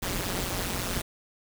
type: noise with amplitude modulation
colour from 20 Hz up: pink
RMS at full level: -27 dBFS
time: 0.02-1.02 s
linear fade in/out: 10 ms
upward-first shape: sine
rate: 182 Hz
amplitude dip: 90%
effects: none